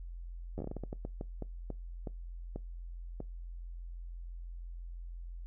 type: slowing click train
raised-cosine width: 2 ms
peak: -26 dBFS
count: 17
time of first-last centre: 0.58-3.204 s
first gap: 10 ms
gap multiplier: 1.32
effects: noise-tail reverb RT60 0.2 s tail -22 dB re dry + added 43 Hz sine -41 dBFS peak until 5.46 s